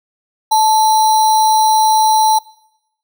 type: tone with sample-and-hold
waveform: sine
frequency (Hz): 871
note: A5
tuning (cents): -18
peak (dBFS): -8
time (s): 0.51-2.39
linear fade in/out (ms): 10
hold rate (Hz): 4900
effects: noise-tail reverb RT60 0.9 s tail -24 dB re dry